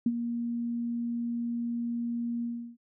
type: tone with ADSR envelope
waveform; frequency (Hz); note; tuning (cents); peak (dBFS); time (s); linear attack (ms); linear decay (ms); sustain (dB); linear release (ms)
sine; 236; A#3; +22; -20; 0.06-2.77; 4; 45; -9; 340
effects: none